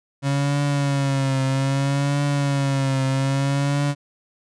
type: tone with vibrato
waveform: 35% pulse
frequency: 138.3 Hz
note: C#3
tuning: 4 cents flat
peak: -17 dBFS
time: 0.22-3.95 s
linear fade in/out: 50 ms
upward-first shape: triangle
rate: 0.62 Hz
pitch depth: 70 cents each way
effects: resampled to 22050 Hz